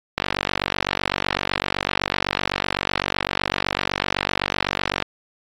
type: click train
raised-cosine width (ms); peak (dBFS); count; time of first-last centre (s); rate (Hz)
0.3; -3; 233; 0.18-5.023; 47.9
effects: AAC 48 kbps

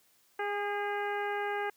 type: harmonic tone with a mistuned harmonic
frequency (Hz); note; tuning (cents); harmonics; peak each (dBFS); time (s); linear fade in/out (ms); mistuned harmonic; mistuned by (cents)
409.8; G#4; -23; 1 / 2 / 3 / 4 / 5 / 6 / 7; -35 / -35 / -42 / -38 / -42 / -49 / -52; 0.39-1.7; 5; 4; -24
effects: white hiss -67 dBFS RMS until 1.76 s + high-pass 80 Hz 12 dB/octave

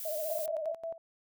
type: noise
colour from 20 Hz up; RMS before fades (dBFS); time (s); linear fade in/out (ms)
violet; -40; 0-0.46; 2
type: tone with vibrato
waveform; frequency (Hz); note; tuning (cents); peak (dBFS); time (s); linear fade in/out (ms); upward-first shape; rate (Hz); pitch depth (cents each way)
sine; 622.3; D#5; 0; -33; 0.05-0.72; 5; sine; 15; 78
type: tone with tremolo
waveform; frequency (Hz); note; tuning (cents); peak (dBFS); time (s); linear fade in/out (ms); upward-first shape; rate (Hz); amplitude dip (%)
sine; 660; E5; +2; -34; 0.3-0.98; 2; square; 5.6; 80
effects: none

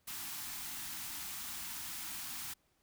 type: band-stop noise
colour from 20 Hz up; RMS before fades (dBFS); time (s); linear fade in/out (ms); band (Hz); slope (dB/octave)
white; -43; 0.07-2.54; 10; 340 to 730; 48
effects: pink hiss -75 dBFS RMS until 2.82 s

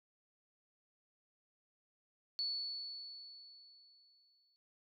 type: tone with exponential decay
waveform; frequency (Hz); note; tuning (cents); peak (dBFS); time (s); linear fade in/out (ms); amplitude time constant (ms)
sine; 4435; C#8; 0; -34; 2.39-4.56; 0; 470
effects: none

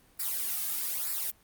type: noise with flanger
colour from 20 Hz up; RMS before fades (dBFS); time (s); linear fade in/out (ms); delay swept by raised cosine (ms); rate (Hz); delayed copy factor
blue; -32; 0.19-1.31; 10; 0.31 to 2.11; 1.1; -0.75
effects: pink hiss -62 dBFS RMS until 1.43 s + Opus 32 kbps

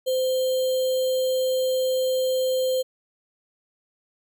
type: tone with sample-and-hold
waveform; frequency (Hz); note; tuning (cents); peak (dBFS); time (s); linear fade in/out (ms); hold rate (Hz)
sine; 516; C5; -24; -20; 0.06-2.83; 20; 3675
effects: none

